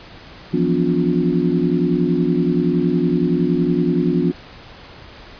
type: tone cluster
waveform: sine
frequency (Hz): 167.3 / 178 / 248 / 289.1 / 355.7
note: E3 / F3 / B3 / D4 / F4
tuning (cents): +26 / +33 / +7 / -27 / +32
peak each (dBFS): -21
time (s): 0.53-4.32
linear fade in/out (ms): 10
effects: pink hiss -40 dBFS RMS until 5.39 s + resampled to 11025 Hz